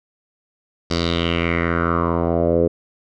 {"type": "tone with low-pass filter sweep", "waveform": "10% pulse", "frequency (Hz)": 84.7, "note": "E2", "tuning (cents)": 48, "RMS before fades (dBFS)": -19, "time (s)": [0.9, 2.68], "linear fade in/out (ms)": 10, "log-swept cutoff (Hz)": [5000, 460], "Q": 4.2, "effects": []}